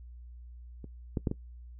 clicks, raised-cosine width 3 ms, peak -30 / -17 / -15 / -19 dBFS, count 4, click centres 0.843 / 1.172 / 1.272 / 1.314 s, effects noise-tail reverb RT60 0.1 s tail -19 dB re dry + added 60 Hz sine -45 dBFS peak until 1.79 s

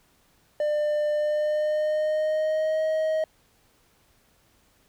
triangle tone with pitch glide, 598 to 629.9 Hz, D5 to D#5, +31 to +21 cents, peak -20 dBFS, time 0.6-3.24 s, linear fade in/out 2 ms, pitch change +90 cents, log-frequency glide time 1.13-2.82 s, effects pink hiss -63 dBFS RMS until 4.88 s

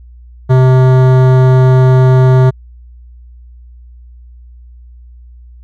sine tone with hard clipping, 129.2 Hz, C3, 21 cents flat, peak -6 dBFS, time 0.49-2.51 s, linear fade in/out 20 ms, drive 16 dB, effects added 60 Hz sine -33 dBFS peak until 5.63 s

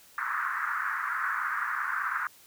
white band-pass noise, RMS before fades -31 dBFS, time 0.18-2.27 s, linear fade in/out 2 ms, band 1100 to 1700 Hz, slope 48 dB/octave, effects white hiss -56 dBFS RMS until 2.46 s

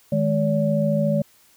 sine tone cluster, 156.2 / 210 / 572 Hz, D#3 / G#3 / D5, +7 / +19 / -46 cents, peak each -22 dBFS, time 0.12-1.22 s, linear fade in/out 5 ms, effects white hiss -56 dBFS RMS until 1.56 s

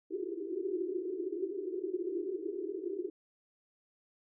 white band-pass noise, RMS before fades -37 dBFS, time 0.1-3.1 s, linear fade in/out 10 ms, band 330 to 400 Hz, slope 96 dB/octave, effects none

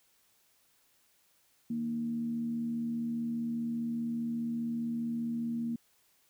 sine tone with frequency modulation, 233.1 Hz, A#3, in tune, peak -31 dBFS, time 1.7-5.76 s, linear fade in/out 5 ms, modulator 75.1 Hz, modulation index 0.31, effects white hiss -69 dBFS RMS until 6.29 s

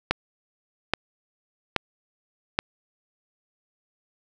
click train, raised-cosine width 0.3 ms, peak -4 dBFS, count 4, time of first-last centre 0.11-2.589 s, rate 1.21 Hz, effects none

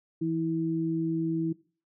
sine tone pair together, 164.81 / 325.1 Hz, E3 / E4, 0 / -24 cents, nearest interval octave, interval 1176 cents, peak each -31 / -27 dBFS, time 0.21-1.53 s, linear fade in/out 10 ms, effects noise-tail reverb RT60 0.4 s tail -21 dB re dry

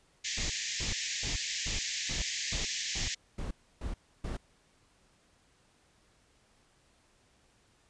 white band-pass noise, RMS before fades -36 dBFS, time 0.24-3.15 s, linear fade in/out 10 ms, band 1700 to 7300 Hz, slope 96 dB/octave
brown noise bursts, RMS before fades -36 dBFS, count 10, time 0.37-4.37 s, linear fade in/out 5 ms, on 130 ms, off 300 ms
effects pink hiss -67 dBFS RMS until 7.89 s + resampled to 22050 Hz

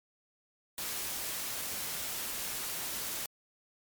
white noise, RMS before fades -37 dBFS, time 0.78-3.26 s, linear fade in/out 2 ms, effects MP3 96 kbps

